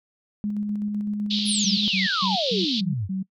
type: tone with tremolo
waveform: sine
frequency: 207.7 Hz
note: G#3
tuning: in tune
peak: -23 dBFS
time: 0.44-1.88 s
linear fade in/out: 0 ms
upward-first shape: square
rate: 7.9 Hz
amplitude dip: 25%
type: band-pass noise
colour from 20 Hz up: pink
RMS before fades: -27 dBFS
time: 1.3-2.81 s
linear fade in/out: 10 ms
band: 3200 to 4500 Hz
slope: 48 dB/octave
type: exponential sweep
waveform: sine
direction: down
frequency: 11000 to 87.31 Hz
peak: -24 dBFS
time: 1.45-3.09 s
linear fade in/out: 50 ms
type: tone bursts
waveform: sine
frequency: 190 Hz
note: F#3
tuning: 46 cents sharp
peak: -24 dBFS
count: 6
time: 1.64-3.23 s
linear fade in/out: 10 ms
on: 140 ms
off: 150 ms
effects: noise-tail reverb RT60 0.1 s tail -23 dB re dry